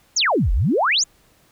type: exponential two-way sweep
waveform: sine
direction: down then up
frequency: 7440 to 38.89 to 7440 Hz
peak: -15 dBFS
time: 0.16-1.04 s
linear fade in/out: 10 ms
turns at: 0.52 s
effects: pink hiss -57 dBFS RMS until 1.51 s